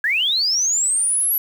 sine linear sweep, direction up, 1615 to 11840 Hz, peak -16 dBFS, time 0.04-1.38 s, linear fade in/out 2 ms, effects 7-bit

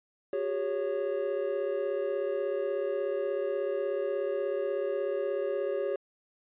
triangle chord, F# suspended second, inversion none, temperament equal with one note detuned, 370 / 406.5 / 554.4 Hz, F#4 / G#4 / C#5, 0 / -37 / 0 cents, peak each -34 / -30 / -30 dBFS, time 0.33-5.96 s, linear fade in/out 2 ms, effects resampled to 8000 Hz

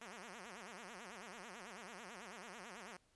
5% pulse tone with vibrato, 207.1 Hz, G#3, 5 cents flat, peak -39 dBFS, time 0.01-2.97 s, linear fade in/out 5 ms, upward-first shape sine, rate 9.1 Hz, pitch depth 270 cents each way, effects pink hiss -75 dBFS RMS until 3.15 s + resampled to 24000 Hz

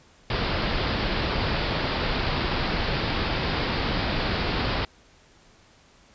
pink low-pass noise, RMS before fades -26 dBFS, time 0.3-4.85 s, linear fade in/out 2 ms, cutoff 5000 Hz, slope 96 dB/octave, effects pink hiss -56 dBFS RMS until 6.14 s + resampled to 16000 Hz

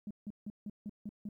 sine tone bursts, 207.7 Hz, G#3, in tune, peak -37 dBFS, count 7, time 0.07-1.289 s, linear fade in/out 2 ms, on 37 ms, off 160 ms, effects tanh soft clip ceiling -34 dBFS + 13-bit

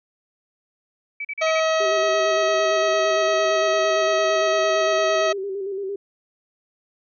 sine tone bursts, 2298 Hz, D7, 38 cents flat, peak -26 dBFS, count 5, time 1.2-1.6 s, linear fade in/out 5 ms, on 48 ms, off 40 ms
harmonic tone, 639 Hz, D#5, 46 cents sharp, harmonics 1 / 2 / 3 / 4 / 5 / 6 / 7 / 9 / 10, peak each -19 / -25 / -29 / -31 / -33 / -35 / -36 / -38 / -39 dBFS, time 1.41-5.33 s, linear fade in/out 10 ms
sine tone with vibrato, 392 Hz, G4, in tune, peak -25 dBFS, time 1.8-5.96 s, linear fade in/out 5 ms, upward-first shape square, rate 8.8 Hz, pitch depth 45 cents each way
effects none

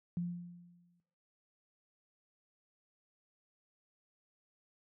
sine tone with exponential decay, 174.61 Hz, F3, in tune, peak -31 dBFS, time 0.17-1 s, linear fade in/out 0 ms, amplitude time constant 180 ms, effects noise-tail reverb RT60 0.5 s tail -17 dB re dry + high-pass 80 Hz 12 dB/octave

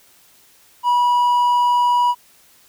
triangle tone, 973 Hz, B5, 26 cents flat, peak -11 dBFS, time 0.83-2.15 s, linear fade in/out 50 ms, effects white hiss -52 dBFS RMS until 2.68 s

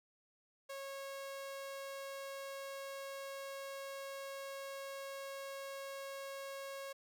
sawtooth tone, 548 Hz, C#5, 20 cents flat, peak -40 dBFS, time 0.69-6.93 s, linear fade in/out 10 ms, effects none

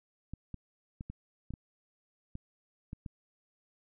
clicks, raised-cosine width 5 ms, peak -28 dBFS, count 9, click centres 0.336 / 0.543 / 1.009 / 1.1 / 1.506 / 1.538 / 2.354 / 2.931 / 3.062 s, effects none

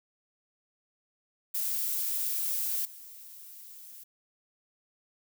violet noise with level steps, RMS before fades -31 / -48 dBFS, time 1.54-4.04 s, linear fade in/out 10 ms, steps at 2.85 s, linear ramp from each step 2 ms, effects none

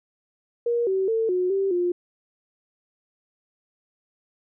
sine tone with pitch steps, 473.1 / 382 / 448.9 / 363.8 / 389.9 / 353.4 Hz, A#4 / G4 / A4 / F#4 / G4 / F4, +26 / -45 / +35 / -29 / -9 / +21 cents, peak -20 dBFS, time 0.66-1.92 s, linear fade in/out 5 ms, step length 210 ms, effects none

